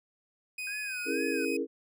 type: tone with pitch glide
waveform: 40% pulse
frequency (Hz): 2498 to 2517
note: D#7 to D#7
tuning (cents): +6 to +19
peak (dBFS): -34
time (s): 0.58-1.57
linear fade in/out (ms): 5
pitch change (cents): +13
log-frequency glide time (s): 0.83-1.1
type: tone with vibrato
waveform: triangle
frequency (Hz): 1568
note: G6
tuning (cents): 0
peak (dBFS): -38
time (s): 0.67-1.45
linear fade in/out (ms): 2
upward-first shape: sine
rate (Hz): 2.1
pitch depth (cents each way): 150
type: chord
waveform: sine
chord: A# half-diminished seventh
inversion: first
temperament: equal with one note detuned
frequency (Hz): 274.3 / 329.6 / 415.3 / 466.2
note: C#4 / E4 / G#4 / A#4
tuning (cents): -18 / 0 / 0 / 0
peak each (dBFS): -34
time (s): 1.05-1.67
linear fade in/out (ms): 50
effects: none